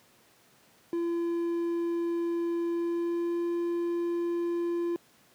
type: tone with pitch glide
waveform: triangle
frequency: 340 to 343.4 Hz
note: F4 to F4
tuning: -46 to -29 cents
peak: -25 dBFS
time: 0.93-4.96 s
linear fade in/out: 0 ms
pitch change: +17 cents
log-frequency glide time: 2.7-3.46 s
effects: pink hiss -61 dBFS RMS until 5.34 s + high-pass 150 Hz 12 dB/octave